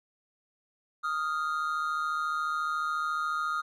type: tone pair together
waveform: triangle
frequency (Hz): 1242.8 / 1396.9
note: D#6 / F6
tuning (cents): -2 / 0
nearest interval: major second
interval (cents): 202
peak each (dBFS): -28 / -31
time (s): 1.03-3.62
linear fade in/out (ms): 20
effects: none